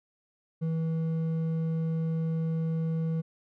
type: tone with hard clipping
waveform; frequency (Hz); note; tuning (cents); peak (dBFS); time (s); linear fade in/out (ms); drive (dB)
sine; 162.1; E3; -29; -28; 0.61-3.22; 20; 5
effects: none